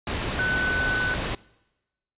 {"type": "tone in noise", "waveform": "sine", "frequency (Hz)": 1500, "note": "F#6", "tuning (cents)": 23, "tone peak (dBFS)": -22, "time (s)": [0.39, 1.14], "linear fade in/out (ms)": 2, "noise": "pink", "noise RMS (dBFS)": -28, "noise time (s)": [0.07, 1.35], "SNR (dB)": 3, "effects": ["noise-tail reverb RT60 1.0 s tail -23 dB re dry", "resampled to 8000 Hz"]}